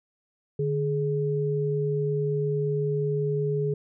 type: tone pair together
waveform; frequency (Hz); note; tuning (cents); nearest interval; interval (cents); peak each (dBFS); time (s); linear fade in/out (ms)
sine; 148.49 / 420; D3 / G#4; +19 / +19; octave + tritone; 1800; -26; 0.59-3.74; 5
effects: none